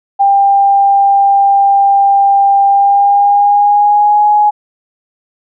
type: tone with pitch glide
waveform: sine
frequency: 795 to 835.5 Hz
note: G5 to G#5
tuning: +24 to +10 cents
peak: -5 dBFS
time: 0.19-4.51 s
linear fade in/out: 20 ms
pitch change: +86 cents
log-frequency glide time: 2.67-4.25 s
effects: none